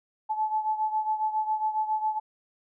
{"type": "beating tone pair", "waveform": "sine", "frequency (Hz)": [863, 870.3], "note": ["A5", "A5"], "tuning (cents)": [-34, -19], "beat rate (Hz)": 7.3, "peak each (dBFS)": [-26, -31], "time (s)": [0.29, 2.2], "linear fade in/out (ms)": 20, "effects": []}